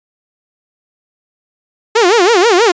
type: tone with vibrato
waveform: sawtooth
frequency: 407.2 Hz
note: G#4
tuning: 34 cents flat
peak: -3 dBFS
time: 1.95-2.72 s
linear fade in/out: 10 ms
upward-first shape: sine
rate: 6.2 Hz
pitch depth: 280 cents each way
effects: resampled to 16000 Hz

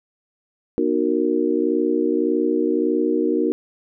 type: chord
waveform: sine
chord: B major seventh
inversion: none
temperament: just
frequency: 246.9 / 308.7 / 370.4 / 463 Hz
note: B3 / D#4 / F#4 / A#4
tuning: 0 / -14 / +2 / -12 cents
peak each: -25 / -21 / -22 / -23 dBFS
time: 0.78-3.52 s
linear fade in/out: 0 ms
effects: none

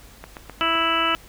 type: click train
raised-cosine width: 0.5 ms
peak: -20 dBFS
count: 5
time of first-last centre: 0.24-0.753 s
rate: 7.79 Hz
type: harmonic tone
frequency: 329.6 Hz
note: E4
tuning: in tune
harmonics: 1 / 2 / 3 / 4 / 5 / 6 / 7 / 8 / 9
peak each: -30 / -30 / -29 / -22 / -31 / -33 / -33 / -27 / -25 dBFS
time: 0.61-1.15 s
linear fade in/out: 0 ms
effects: added 50 Hz sine -48 dBFS peak until 1.28 s + pink hiss -48 dBFS RMS until 1.28 s

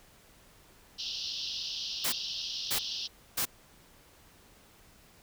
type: band-pass noise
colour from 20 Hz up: white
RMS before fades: -37 dBFS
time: 0.98-3.08 s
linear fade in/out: 20 ms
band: 2800 to 5600 Hz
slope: 96 dB/octave
type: noise bursts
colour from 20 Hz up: white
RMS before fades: -30 dBFS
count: 3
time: 2.04-3.455 s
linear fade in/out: 10 ms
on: 85 ms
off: 580 ms
effects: pink hiss -59 dBFS RMS until 5.22 s

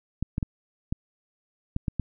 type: clicks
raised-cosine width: 5 ms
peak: -14 dBFS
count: 7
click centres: 0.226 / 0.381 / 0.428 / 0.925 / 1.764 / 1.882 / 1.997 s
effects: none

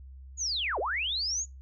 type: linear two-way sweep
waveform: sine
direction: down then up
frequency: 6920 to 352.4 to 6920 Hz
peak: -28 dBFS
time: 0.37-1.46 s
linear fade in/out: 50 ms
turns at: 0.79 s
effects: noise-tail reverb RT60 0.2 s tail -22 dB re dry + added 66 Hz sine -44 dBFS peak until 1.61 s

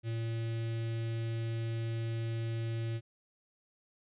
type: tone with notch filter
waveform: square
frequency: 114.3 Hz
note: A#2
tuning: 34 cents flat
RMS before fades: -35 dBFS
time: 0.03-3.01 s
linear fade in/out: 50 ms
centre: 960 Hz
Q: 0.65
effects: resampled to 8000 Hz

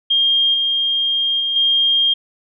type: tone with level steps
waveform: sine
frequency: 3217 Hz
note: G7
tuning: 44 cents sharp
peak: -12 / -15 / -17 / -12 dBFS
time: 0.1-2.14 s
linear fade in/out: 10 ms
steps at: 0.54 / 1.4 / 1.56 s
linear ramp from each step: 2 ms
effects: none

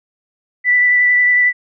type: tone with vibrato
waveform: sine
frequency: 1975.5 Hz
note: B6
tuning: in tune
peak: -9 dBFS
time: 0.64-1.53 s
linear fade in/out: 50 ms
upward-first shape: sine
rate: 11 Hz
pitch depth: 12 cents each way
effects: none

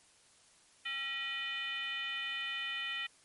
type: tone with frequency modulation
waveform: sine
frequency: 2461 Hz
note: D#7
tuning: 20 cents flat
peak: -35 dBFS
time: 0.85-3.07 s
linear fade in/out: 10 ms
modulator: 553 Hz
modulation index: 1.5
effects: white hiss -64 dBFS RMS until 3.24 s + MP3 48 kbps

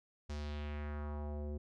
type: tone with low-pass filter sweep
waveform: square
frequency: 74 Hz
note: D2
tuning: 14 cents sharp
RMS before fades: -41 dBFS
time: 0.29-1.58 s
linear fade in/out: 10 ms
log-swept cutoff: 6200 to 410 Hz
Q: 1.8
effects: none

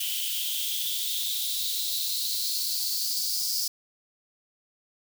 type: noise with high-pass filter sweep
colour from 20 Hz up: blue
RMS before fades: -29 dBFS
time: 0-3.68 s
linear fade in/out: 5 ms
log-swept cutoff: 3000 to 5000 Hz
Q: 7
effects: none

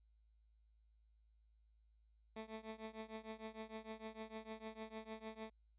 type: tone with tremolo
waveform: 15% pulse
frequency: 220.2 Hz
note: A3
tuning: 2 cents sharp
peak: -38 dBFS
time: 2.36-5.5 s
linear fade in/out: 5 ms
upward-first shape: triangle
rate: 6.6 Hz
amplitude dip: 95%
effects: added 54 Hz sine -69 dBFS peak until 5.78 s + resampled to 8000 Hz

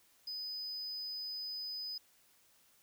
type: tone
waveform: triangle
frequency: 5000 Hz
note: D#8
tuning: 8 cents sharp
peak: -38 dBFS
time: 0.27-1.98 s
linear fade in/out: 5 ms
effects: white hiss -68 dBFS RMS until 2.82 s

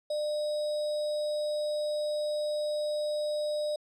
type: tone with sample-and-hold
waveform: sine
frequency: 600 Hz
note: D5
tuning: 37 cents sharp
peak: -28 dBFS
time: 0.1-3.76 s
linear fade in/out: 5 ms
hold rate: 4410 Hz
effects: low-pass 7000 Hz 12 dB/octave

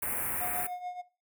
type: band-stop noise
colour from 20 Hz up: white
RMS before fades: -33 dBFS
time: 0.02-0.67 s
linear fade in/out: 5 ms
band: 2400 to 9000 Hz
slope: 48 dB/octave
type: tone with tremolo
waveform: triangle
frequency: 720 Hz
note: F#5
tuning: 47 cents flat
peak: -31 dBFS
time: 0.4-1.02 s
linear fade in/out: 20 ms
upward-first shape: triangle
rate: 6.9 Hz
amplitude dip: 80%
effects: noise-tail reverb RT60 0.3 s tail -17 dB re dry

